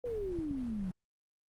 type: exponential sweep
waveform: sine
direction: down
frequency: 500 to 177.2 Hz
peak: -34 dBFS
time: 0.04-0.91 s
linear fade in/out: 2 ms
type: noise with tremolo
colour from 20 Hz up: brown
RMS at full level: -45 dBFS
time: 0.05-0.92 s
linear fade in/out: 10 ms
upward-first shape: square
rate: 3.8 Hz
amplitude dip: 25%
type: clicks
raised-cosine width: 5 ms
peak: -29 dBFS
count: 2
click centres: 0.389 / 0.511 s
effects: Opus 32 kbps